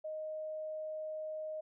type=tone; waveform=sine; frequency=622.3 Hz; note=D#5; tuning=in tune; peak=-38 dBFS; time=0.04-1.61 s; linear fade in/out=10 ms; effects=none